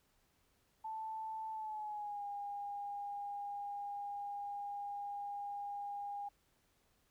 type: tone with pitch glide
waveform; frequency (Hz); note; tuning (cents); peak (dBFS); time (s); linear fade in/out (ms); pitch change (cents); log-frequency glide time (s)
sine; 880 to 811.6; A5 to G#5; 0 to -40; -40; 0.84-6.29; 10; -140; 1.51-2.24
effects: pink hiss -75 dBFS RMS until 7.1 s